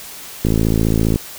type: click train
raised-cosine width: 3 ms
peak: -3 dBFS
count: 40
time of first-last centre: 0.45-1.159 s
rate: 55 Hz
effects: white hiss -34 dBFS RMS until 1.38 s